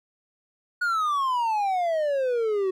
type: exponential sweep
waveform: triangle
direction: down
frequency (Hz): 1466 to 370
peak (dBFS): -20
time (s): 0.81-2.71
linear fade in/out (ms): 10
effects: none